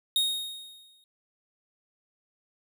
45% pulse tone with exponential decay, 3729 Hz, A#7, in tune, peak -21 dBFS, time 0.16-1.04 s, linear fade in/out 1 ms, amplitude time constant 190 ms, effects none

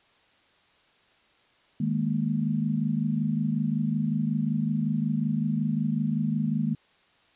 sine chord, D# suspended fourth, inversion none, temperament equal, 155.56 / 207.7 / 233.1 Hz, D#3 / G#3 / A#3, 0 / 0 / 0 cents, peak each -28 dBFS, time 1.8-6.75 s, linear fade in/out 5 ms, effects white hiss -62 dBFS RMS until 7.35 s + resampled to 8000 Hz

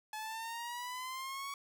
sawtooth exponential sweep, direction up, 855 to 1126 Hz, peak -36 dBFS, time 0.13-1.54 s, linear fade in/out 2 ms, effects 12-bit

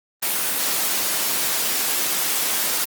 white noise, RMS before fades -22 dBFS, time 0.22-2.85 s, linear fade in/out 10 ms, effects high-pass 200 Hz 12 dB/octave + Opus 24 kbps

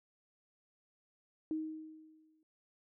sine tone with exponential decay, 314 Hz, D#4, 16 cents sharp, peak -32 dBFS, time 1.51-2.43 s, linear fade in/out 1 ms, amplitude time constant 200 ms, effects none

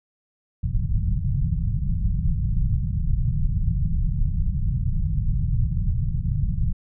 pink low-pass noise, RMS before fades -22 dBFS, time 0.63-6.73 s, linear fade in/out 10 ms, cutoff 170 Hz, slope 48 dB/octave, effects none

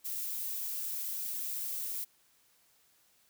violet noise, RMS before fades -37 dBFS, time 0.04-2.05 s, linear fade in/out 20 ms, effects white hiss -68 dBFS RMS until 3.29 s

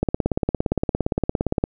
click train, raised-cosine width 2 ms, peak -6 dBFS, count 29, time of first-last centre 0.03-1.639 s, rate 17.4 Hz, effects none

